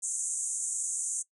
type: band-pass noise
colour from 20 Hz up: white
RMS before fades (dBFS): -33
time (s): 0.02-1.23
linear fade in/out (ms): 20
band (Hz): 6400 to 9400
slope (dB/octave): 96
effects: noise-tail reverb RT60 0.1 s tail -19 dB re dry